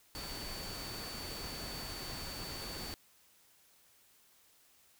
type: tone in noise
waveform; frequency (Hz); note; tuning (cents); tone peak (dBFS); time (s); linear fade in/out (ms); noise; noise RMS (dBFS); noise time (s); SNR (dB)
sine; 4500; C#8; +25; -46; 0.15-2.94; 0; pink; -44; 0.15-2.94; -5
effects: white hiss -66 dBFS RMS until 4.99 s